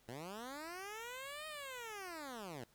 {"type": "linear two-way sweep", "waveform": "10% pulse", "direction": "up then down", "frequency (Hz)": [110, 628, 110], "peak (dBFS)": -37, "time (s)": [0.08, 2.64], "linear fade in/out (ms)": 5, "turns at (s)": 1.47, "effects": ["pink hiss -70 dBFS RMS until 2.74 s"]}